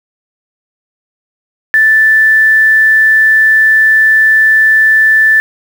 sine tone with quantisation, 1760 Hz, A6, in tune, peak -4 dBFS, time 1.74-5.4 s, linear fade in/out 0 ms, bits 5, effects none

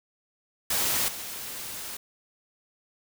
white noise with level steps, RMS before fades -26 / -37 dBFS, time 0.7-1.97 s, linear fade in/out 5 ms, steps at 1.08 s, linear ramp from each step 5 ms, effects none

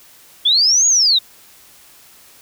sine linear two-way sweep, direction up then down, 3309 to 6790 to 3644 Hz, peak -10 dBFS, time 0.45-1.19 s, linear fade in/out 10 ms, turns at 0.87 s, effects white hiss -46 dBFS RMS until 2.41 s

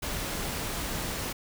pink noise, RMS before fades -33 dBFS, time 0.02-1.33 s, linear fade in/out 10 ms, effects none

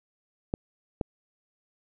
clicks, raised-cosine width 2 ms, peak -14 dBFS, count 2, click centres 0.539 / 1.012 s, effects none

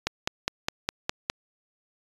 click train, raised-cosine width 0.2 ms, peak -7 dBFS, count 7, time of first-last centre 0.07-1.3 s, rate 4.88 Hz, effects resampled to 24000 Hz

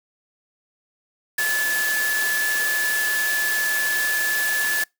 sine tone in noise, 1726 Hz, A6, 34 cents flat, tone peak -20 dBFS, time 1.38-4.84 s, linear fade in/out 5 ms, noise white, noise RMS -27 dBFS, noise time 1.38-4.84 s, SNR +4 dB, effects noise-tail reverb RT60 0.2 s tail -26 dB re dry + high-pass 300 Hz 12 dB/octave

